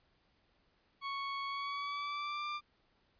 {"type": "tone with pitch glide", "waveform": "sawtooth", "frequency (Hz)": [1108.7, 1188.3], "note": ["C#6", "D6"], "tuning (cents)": [0, 20], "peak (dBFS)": -33, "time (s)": [1.01, 2.61], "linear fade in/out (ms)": 50, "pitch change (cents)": 120, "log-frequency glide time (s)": [1.47, 2.47], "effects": ["pink hiss -73 dBFS RMS until 3.19 s", "resampled to 11025 Hz"]}